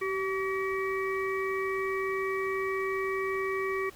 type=harmonic tone with a mistuned harmonic; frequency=381 Hz; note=G4; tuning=49 cents flat; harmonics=1 / 3 / 5 / 6; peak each=-30 / -35 / -37 / -38 dBFS; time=0.01-3.9 s; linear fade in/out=10 ms; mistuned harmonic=1; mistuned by=+18 cents; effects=pink hiss -53 dBFS RMS until 3.95 s